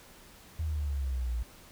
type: exponential sweep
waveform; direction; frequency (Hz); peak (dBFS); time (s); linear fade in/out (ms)
sine; down; 80.8 to 57; -29; 0.59-1.43; 5
effects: pink hiss -54 dBFS RMS until 1.71 s